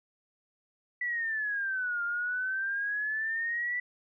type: exponential two-way sweep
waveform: sine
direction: down then up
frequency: 1975.5 to 1396.9 to 1975.5 Hz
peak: -29 dBFS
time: 1.01-3.8 s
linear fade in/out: 5 ms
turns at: 2.03 s
effects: none